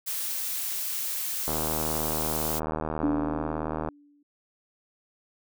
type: noise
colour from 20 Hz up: blue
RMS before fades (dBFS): -31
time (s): 0.06-2.6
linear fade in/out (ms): 20
type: click train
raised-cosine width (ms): 1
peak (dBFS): -16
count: 189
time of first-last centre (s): 1.48-3.887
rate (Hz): 78.1
type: tone with exponential decay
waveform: sine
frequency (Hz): 290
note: D4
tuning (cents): -22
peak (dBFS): -21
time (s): 3.03-4.23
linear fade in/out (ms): 5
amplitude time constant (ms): 260
effects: none